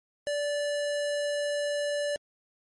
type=tone; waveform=square; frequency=582 Hz; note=D5; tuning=16 cents flat; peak=-28 dBFS; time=0.27-2.16 s; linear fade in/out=0 ms; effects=MP3 48 kbps